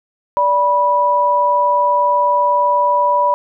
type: tone pair together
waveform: sine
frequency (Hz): 583 / 979.1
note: D5 / B5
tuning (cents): -13 / -15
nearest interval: major sixth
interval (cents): 898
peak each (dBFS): -17 / -12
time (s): 0.37-3.34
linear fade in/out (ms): 0
effects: none